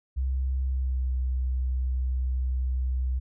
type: tone with pitch glide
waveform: sine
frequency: 65.41 to 63.73 Hz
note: C2 to C2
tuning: 0 to -45 cents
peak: -24 dBFS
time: 0.16-3.2 s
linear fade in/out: 20 ms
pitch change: -45 cents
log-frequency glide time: 0.66-1.11 s
effects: none